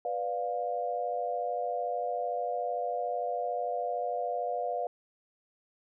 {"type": "chord", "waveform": "sine", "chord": "B diminished", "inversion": "none", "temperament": "equal with one note detuned", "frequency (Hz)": [493.9, 587.3, 704.9], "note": ["B4", "D5", "F5"], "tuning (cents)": [0, 0, 16], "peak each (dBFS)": [-35, -36, -32], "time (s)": [0.05, 4.87], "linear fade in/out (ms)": 2, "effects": []}